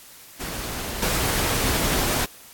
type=noise with level steps; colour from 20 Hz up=pink; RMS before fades=-31 / -23 dBFS; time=0.39-2.26 s; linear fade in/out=20 ms; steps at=1.02 s; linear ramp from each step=5 ms; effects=white hiss -46 dBFS RMS until 2.53 s + AAC 64 kbps